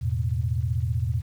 sine chord, E suspended fourth, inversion none, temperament equal with one note detuned, 82.41 / 107.86 / 123.47 Hz, E2 / A2 / B2, 0 / -34 / 0 cents, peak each -27 dBFS, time 0.01-1.22 s, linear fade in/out 20 ms, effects 9-bit

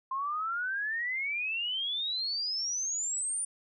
sine exponential sweep, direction up, 1046 to 9397 Hz, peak -30 dBFS, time 0.11-3.45 s, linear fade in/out 5 ms, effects none

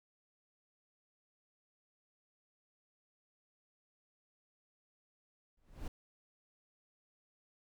brown noise with exponential growth, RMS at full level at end -37 dBFS, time 5.57-5.88 s, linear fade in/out 5 ms, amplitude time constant 66 ms, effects none

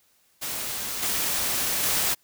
white noise with level steps, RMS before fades -31 / -26 / -24 dBFS, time 0.41-2.15 s, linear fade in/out 20 ms, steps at 1.02 / 1.83 s, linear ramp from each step 10 ms, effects white hiss -64 dBFS RMS until 2.23 s

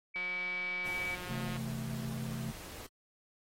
sine tone, 2286 Hz, D7, 47 cents flat, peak -34 dBFS, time 0.14-1.16 s, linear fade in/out 20 ms
click train, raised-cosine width 0.3 ms, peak -29 dBFS, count 254, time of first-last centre 0.16-1.566 s, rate 180 Hz
pink noise, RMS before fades -48 dBFS, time 0.85-2.87 s, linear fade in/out 10 ms
triangle chord, A minor, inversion first, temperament equal with one note detuned, 130.81 / 164.81 / 220.9 Hz, C3 / E3 / A3, 0 / 0 / +7 cents, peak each -37 / -42 / -38 dBFS, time 1.29-2.52 s, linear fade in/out 10 ms
effects AAC 48 kbps

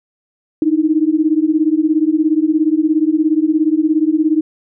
sine beating tone pair, 303.9 / 320.9 Hz, D#4 / E4, -41 / -46 cents, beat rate 17 Hz, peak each -14 dBFS, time 0.62-4.41 s, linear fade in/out 2 ms, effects none

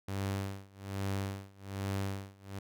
sawtooth tone with tremolo, 98 Hz, G2, in tune, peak -28 dBFS, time 0.08-2.59 s, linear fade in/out 5 ms, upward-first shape sine, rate 1.2 Hz, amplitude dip 95%, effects none

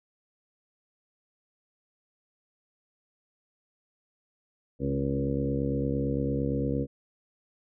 harmonic tone with a mistuned harmonic, 68.8 Hz, C#2, 12 cents flat, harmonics 1 / 2 / 3 / 4 / 5 / 6 / 7 / 8, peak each -35 / -31 / -35 / -31 / -38 / -40 / -33 / -41 dBFS, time 4.79-6.87 s, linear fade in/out 50 ms, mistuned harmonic 3, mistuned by +30 cents, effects none

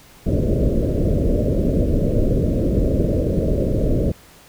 pink low-pass noise, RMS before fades -18 dBFS, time 0.26-4.12 s, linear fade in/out 5 ms, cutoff 620 Hz, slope 96 dB/octave, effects pink hiss -47 dBFS RMS until 4.48 s

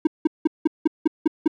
triangle tone bursts, 314.5 Hz, D#4, 19 cents sharp, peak -11 dBFS, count 8, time 0.05-1.478 s, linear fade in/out 5 ms, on 21 ms, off 180 ms, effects none

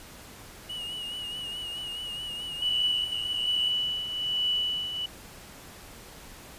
triangle tone with vibrato, 2900 Hz, F#7, 35 cents flat, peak -32 dBFS, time 0.69-3.71 s, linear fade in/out 10 ms, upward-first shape sine, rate 4.7 Hz, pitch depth 41 cents each way
sine tone with tremolo, 2960 Hz, F#7, in tune, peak -23 dBFS, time 2.62-5.06 s, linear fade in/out 5 ms, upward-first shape triangle, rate 1.2 Hz, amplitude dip 65%
effects pink hiss -47 dBFS RMS until 6.58 s + resampled to 32000 Hz

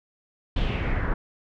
brown noise with low-pass filter sweep, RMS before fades -25 dBFS, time 0.56-1.14 s, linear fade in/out 5 ms, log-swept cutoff 3500 to 1500 Hz, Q 3.5, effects none

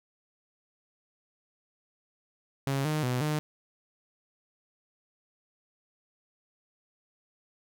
sawtooth tone with pitch steps, 137.1 / 153.4 / 125.3 / 151.9 Hz, C#3 / D#3 / B2 / D#3, -19 / -24 / +25 / -41 cents, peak -23 dBFS, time 2.67-3.39 s, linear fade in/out 0 ms, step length 180 ms, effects none

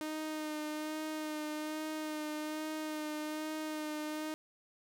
sawtooth tone with vibrato, 307.5 Hz, D#4, 20 cents flat, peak -33 dBFS, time 0.01-4.34 s, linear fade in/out 0 ms, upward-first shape sine, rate 1.2 Hz, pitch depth 21 cents each way, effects none

